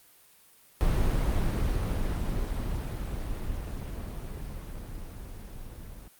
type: noise with level ramp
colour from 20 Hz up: brown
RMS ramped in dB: -24 to -43 dBFS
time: 0.81-6.08 s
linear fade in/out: 0 ms
effects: white hiss -58 dBFS RMS until 6.19 s + Opus 32 kbps